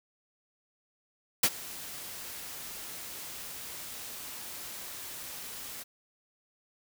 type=noise with ADSR envelope; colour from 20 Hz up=white; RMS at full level=-21 dBFS; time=1.43-5.84 s; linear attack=6 ms; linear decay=54 ms; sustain=-21 dB; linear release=19 ms; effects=none